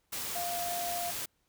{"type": "tone in noise", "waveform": "sine", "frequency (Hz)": 698.5, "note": "F5", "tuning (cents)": 0, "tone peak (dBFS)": -34, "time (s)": [0.35, 1.11], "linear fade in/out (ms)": 10, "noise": "white", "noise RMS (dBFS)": -37, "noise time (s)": [0.12, 1.26], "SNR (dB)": 0, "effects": ["pink hiss -75 dBFS RMS until 1.48 s"]}